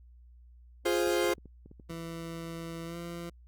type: chord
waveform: 40% pulse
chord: F minor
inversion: none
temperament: equal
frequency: 349.2 / 415.3 / 523.3 Hz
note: F4 / Ab4 / C5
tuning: 0 / 0 / 0 cents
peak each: -28 / -31 / -30 dBFS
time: 0.85-1.34 s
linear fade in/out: 10 ms
type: clicks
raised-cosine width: 3 ms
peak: -37 dBFS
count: 9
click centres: 1.073 / 1.244 / 1.293 / 1.382 / 1.457 / 1.66 / 1.714 / 1.798 / 1.908 s
type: tone with pitch glide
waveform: 20% pulse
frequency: 166 to 170.77 Hz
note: E3 to F3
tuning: +12 to -39 cents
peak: -33 dBFS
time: 1.89-3.3 s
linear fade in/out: 10 ms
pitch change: +49 cents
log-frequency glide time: 2.85-2.97 s
effects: added 60 Hz sine -52 dBFS peak until 3.47 s + Opus 48 kbps